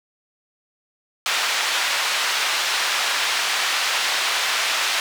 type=band-pass noise; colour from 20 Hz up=white; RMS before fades=-22 dBFS; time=1.26-5 s; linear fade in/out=0 ms; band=850 to 3900 Hz; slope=12 dB/octave; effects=none